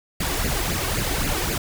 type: noise with flanger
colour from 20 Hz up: pink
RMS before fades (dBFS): -24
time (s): 0.2-1.58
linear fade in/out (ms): 5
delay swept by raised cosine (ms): 0.42 to 2.72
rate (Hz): 3.8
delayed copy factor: +0.7
effects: none